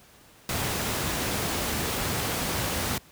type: noise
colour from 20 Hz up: pink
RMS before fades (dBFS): -28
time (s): 0.49-2.98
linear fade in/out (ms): 2
effects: pink hiss -54 dBFS RMS until 3.11 s + high-pass 60 Hz 12 dB/octave